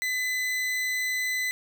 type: tone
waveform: 40% pulse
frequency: 2012 Hz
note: B6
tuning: 32 cents sharp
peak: -25 dBFS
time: 0.02-1.51 s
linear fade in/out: 0 ms
effects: none